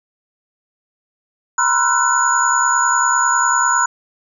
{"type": "tone cluster", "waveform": "sine", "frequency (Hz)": [963, 1033, 1356, 1488, 6890], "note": ["B5", "C6", "E6", "F#6", "A8"], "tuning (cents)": [-44, -22, 49, 9, -37], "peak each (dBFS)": -19, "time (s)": [1.58, 3.86], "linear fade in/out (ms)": 5, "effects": []}